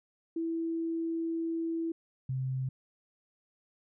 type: tone pair in turn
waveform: sine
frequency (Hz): 329.6 / 130.8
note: E4 / C3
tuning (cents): 0 / 0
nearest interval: octave + major third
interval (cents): 1600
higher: first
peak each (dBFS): -30 / -30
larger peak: neither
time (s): 0.36-1.92 / 2.29-2.69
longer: first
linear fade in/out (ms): 5
effects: none